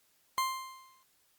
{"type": "tone with exponential decay", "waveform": "40% pulse", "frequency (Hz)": 1050, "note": "C6", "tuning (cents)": 6, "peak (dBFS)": -25, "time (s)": [0.38, 1.03], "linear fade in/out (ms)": 0, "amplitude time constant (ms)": 140, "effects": ["white hiss -70 dBFS RMS until 1.38 s", "Opus 48 kbps"]}